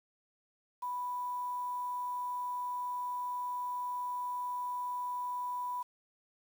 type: tone with quantisation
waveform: sine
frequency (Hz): 987.8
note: B5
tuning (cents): 0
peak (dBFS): -34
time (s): 0.82-5.83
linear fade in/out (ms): 10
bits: 9
effects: none